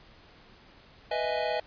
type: chord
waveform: square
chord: E major seventh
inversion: second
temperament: equal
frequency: 493.9 / 622.3 / 659.3 / 830.6 Hz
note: B4 / D#5 / E5 / G#5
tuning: 0 / 0 / 0 / 0 cents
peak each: -35 / -32 / -35 / -34 dBFS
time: 1.11-1.6 s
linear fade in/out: 5 ms
effects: pink hiss -55 dBFS RMS until 1.66 s + resampled to 11025 Hz